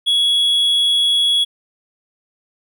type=tone; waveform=triangle; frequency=3354 Hz; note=G#7; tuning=16 cents sharp; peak=-11 dBFS; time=0.06-1.45 s; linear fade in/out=20 ms; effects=none